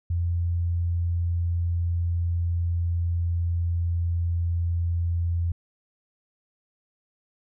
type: tone with pitch glide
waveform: sine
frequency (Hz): 86 to 85.36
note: F2 to F2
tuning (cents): -26 to -39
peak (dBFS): -22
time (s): 0.1-5.52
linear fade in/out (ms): 5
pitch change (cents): -13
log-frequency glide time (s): 0.47-4.32
effects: none